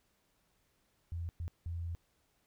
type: tone bursts at uneven times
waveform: sine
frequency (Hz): 84.8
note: E2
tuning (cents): +50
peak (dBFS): -36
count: 3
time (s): 1.12-1.29 / 1.4-1.48 / 1.66-1.95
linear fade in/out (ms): 0
effects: pink hiss -75 dBFS RMS until 2.46 s